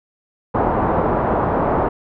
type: low-pass noise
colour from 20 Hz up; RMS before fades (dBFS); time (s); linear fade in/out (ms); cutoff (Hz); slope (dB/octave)
white; -18; 0.54-1.89; 10; 1000; 24
effects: none